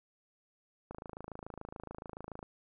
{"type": "click train", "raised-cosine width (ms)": 1, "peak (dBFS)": -29, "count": 42, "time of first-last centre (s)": [0.91, 2.429], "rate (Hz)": 27, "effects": []}